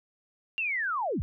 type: linear sweep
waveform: sine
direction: down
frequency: 2794 to 39.69 Hz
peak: -27 dBFS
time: 0.58-1.22 s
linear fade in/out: 0 ms
effects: none